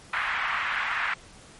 white band-pass noise, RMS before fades -28 dBFS, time 0.13-1.14 s, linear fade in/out 5 ms, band 1000 to 2100 Hz, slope 24 dB/octave, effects pink hiss -50 dBFS RMS until 1.59 s + MP3 48 kbps

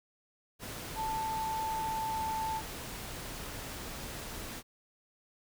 sine tone in noise, 883 Hz, A5, 6 cents sharp, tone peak -32 dBFS, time 0.95-2.62 s, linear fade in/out 50 ms, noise pink, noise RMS -42 dBFS, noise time 0.59-4.63 s, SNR +7 dB, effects none

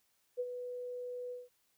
sine tone with ADSR envelope, 493.9 Hz, B4, in tune, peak -31 dBFS, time 0.37-1.49 s, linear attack 29 ms, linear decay 46 ms, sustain -8 dB, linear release 180 ms, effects white hiss -75 dBFS RMS until 1.77 s

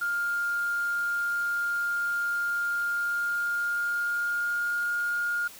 triangle tone with pitch glide, 1406 to 1419.9 Hz, F6 to F6, +11 to +28 cents, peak -22 dBFS, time 0.01-5.48 s, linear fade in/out 10 ms, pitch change +17 cents, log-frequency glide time 2.83-4.9 s, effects tanh soft clip ceiling -23 dBFS + white hiss -47 dBFS RMS until 5.59 s

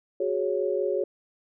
sine chord, F# suspended second, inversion none, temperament equal, 370 / 415.3 / 554.4 Hz, F#4 / G#4 / C#5, 0 / 0 / 0 cents, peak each -28 dBFS, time 0.2-1.04 s, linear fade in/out 5 ms, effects none

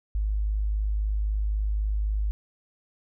sine tone, 51.91 Hz, G#1, in tune, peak -23 dBFS, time 0.15-2.31 s, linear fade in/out 0 ms, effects none

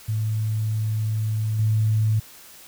sine tone with level steps, 108.8 Hz, A2, 19 cents flat, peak -21 / -17 dBFS, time 0.08-2.2 s, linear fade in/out 10 ms, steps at 1.59 s, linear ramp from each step 2 ms, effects white hiss -46 dBFS RMS until 2.67 s

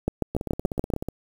two click trains, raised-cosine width 2 ms, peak -16 / -9 dBFS, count 13 / 7, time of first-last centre 0.35-1.086 / 0.08-0.937 s, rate 16.3 / 7 Hz, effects 7-bit

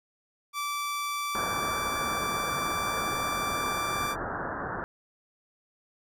sawtooth tone with pitch glide, 1163 to 1173.8 Hz, D6 to D6, -17 to -1 cents, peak -26 dBFS, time 0.53-4.16 s, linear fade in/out 50 ms, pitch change +16 cents, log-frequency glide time 1.09-3.82 s
white low-pass noise, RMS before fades -34 dBFS, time 1.35-4.84 s, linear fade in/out 0 ms, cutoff 1700 Hz, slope 96 dB/octave
effects none

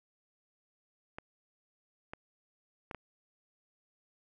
clicks, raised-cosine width 0.5 ms, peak -26 dBFS, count 4, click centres 1.185 / 2.135 / 2.912 / 2.947 s, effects none

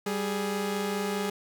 sawtooth tone pair together, 196.16 / 417.1 Hz, G3 / G#4, +1 / +7 cents, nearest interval octave + minor second, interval 1306 cents, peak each -27 dBFS, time 0.06-1.3 s, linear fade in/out 5 ms, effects none

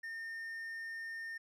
triangle tone, 1820 Hz, A#6, 42 cents flat, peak -39 dBFS, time 0.03-1.38 s, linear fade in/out 10 ms, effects none

